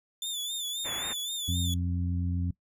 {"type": "tone with vibrato", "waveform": "sawtooth", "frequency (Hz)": 3528, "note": "A7", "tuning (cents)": 4, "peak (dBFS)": -29, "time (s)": [0.22, 1.74], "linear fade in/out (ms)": 2, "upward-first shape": "sine", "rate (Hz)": 3.8, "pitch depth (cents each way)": 71}
{"type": "low-pass noise", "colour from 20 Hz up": "white", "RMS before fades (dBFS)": -40, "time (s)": [0.84, 1.14], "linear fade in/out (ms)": 20, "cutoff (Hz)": 2500, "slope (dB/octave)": 48}
{"type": "harmonic tone", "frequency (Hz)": 88, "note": "F2", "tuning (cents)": 14, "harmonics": [1, 2, 3], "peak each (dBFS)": [-28, -34, -38], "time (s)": [1.48, 2.51], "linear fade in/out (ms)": 5}
{"effects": ["noise-tail reverb RT60 0.1 s tail -20 dB re dry"]}